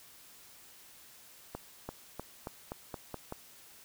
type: accelerating click train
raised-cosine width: 1 ms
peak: -24 dBFS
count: 8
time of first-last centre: 1.55-3.324 s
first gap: 340 ms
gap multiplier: 0.9
effects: white hiss -56 dBFS RMS until 3.84 s